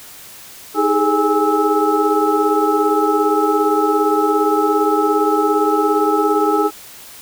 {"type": "tone cluster", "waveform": "sine", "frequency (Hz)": [313.5, 406.2, 423.6, 824, 1304], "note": ["D#4", "G#4", "G#4", "G#5", "E6"], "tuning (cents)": [13, -38, 34, -14, -19], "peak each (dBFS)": -19, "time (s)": [0.74, 6.71], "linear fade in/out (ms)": 50, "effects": ["white hiss -38 dBFS RMS until 7.21 s"]}